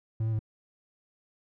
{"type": "tone with pitch steps", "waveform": "triangle", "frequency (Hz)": [110.7, 112.3, 108.6], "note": ["A2", "A2", "A2"], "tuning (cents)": [11, 36, -22], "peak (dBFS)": -24, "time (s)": [0.2, 0.392], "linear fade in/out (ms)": 5, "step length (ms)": 64, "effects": []}